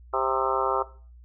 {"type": "harmonic tone with a mistuned harmonic", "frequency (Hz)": 131.9, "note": "C3", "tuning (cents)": 14, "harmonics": [3, 4, 5, 6, 7, 8, 9, 10], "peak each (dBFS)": [-31, -31, -31, -31, -31, -31, -31, -31], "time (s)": [0.13, 0.83], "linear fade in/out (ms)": 10, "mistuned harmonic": 9, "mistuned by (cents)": 36, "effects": ["noise-tail reverb RT60 0.4 s tail -17 dB re dry", "added 60 Hz sine -46 dBFS peak until 1.24 s"]}